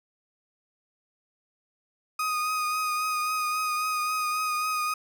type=tone with vibrato; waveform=35% pulse; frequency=1244.5 Hz; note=D#6; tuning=in tune; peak=-24 dBFS; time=2.19-4.94 s; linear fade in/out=5 ms; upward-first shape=triangle; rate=3.7 Hz; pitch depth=24 cents each way; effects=none